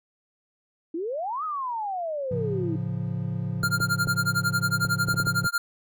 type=exponential two-way sweep; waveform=sine; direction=up then down; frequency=311.1 to 1291 to 311.1 Hz; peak=-27 dBFS; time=0.94-2.76 s; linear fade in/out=5 ms; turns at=1.44 s
type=chord; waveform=triangle; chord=A augmented; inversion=none; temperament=equal; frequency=110 / 138.59 / 174.61 Hz; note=A2 / C#3 / E#3; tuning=0 / 0 / 0 cents; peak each=-29 dBFS; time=2.31-5.47 s; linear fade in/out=5 ms
type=tone with tremolo; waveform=square; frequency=1400 Hz; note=F6; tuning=4 cents sharp; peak=-21 dBFS; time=3.63-5.58 s; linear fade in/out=2 ms; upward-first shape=sine; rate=11 Hz; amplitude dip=100%
type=clicks; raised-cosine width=2 ms; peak=-21 dBFS; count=9; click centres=3.635 / 3.803 / 4.072 / 4.85 / 5.085 / 5.142 / 5.2 / 5.27 / 5.444 s
effects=none